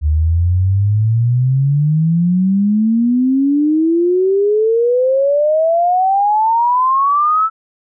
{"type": "exponential sweep", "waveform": "sine", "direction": "up", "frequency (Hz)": [73.42, 1326], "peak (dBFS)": -10, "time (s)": [0.01, 7.5], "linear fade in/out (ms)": 50, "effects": []}